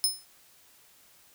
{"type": "tone with exponential decay", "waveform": "20% pulse", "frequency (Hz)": 5200, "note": "E8", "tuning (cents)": -24, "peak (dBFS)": -14, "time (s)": [0.04, 0.25], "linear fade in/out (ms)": 0, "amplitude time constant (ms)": 45, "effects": ["white hiss -59 dBFS RMS until 1.34 s"]}